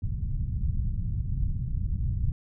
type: low-pass noise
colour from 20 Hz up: pink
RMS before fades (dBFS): -28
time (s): 0.02-2.32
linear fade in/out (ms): 2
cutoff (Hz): 140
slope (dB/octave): 24
effects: none